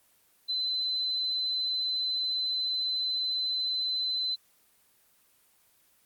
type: tone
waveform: sine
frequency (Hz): 4043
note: B7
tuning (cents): +40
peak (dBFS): -27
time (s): 0.48-4.36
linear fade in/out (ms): 20
effects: white hiss -65 dBFS RMS until 6.05 s + Opus 24 kbps